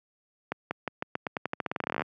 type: accelerating click train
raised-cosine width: 0.5 ms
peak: -14 dBFS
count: 24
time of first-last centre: 0.52-2.02 s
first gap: 190 ms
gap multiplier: 0.88
effects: high-pass 150 Hz 12 dB/octave